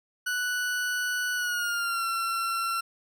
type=tone with pitch glide; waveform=40% pulse; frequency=1480 to 1357.2 Hz; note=F#6 to F6; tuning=0 to -50 cents; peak=-26 dBFS; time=0.26-2.81 s; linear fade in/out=10 ms; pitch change=-150 cents; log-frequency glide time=1.35-2.06 s; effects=none